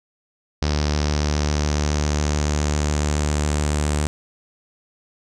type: tone with low-pass filter sweep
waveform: sawtooth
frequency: 74.4 Hz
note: D2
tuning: 23 cents sharp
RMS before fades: -21 dBFS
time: 0.62-4.07 s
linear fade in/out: 0 ms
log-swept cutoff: 5300 to 8100 Hz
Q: 4
effects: none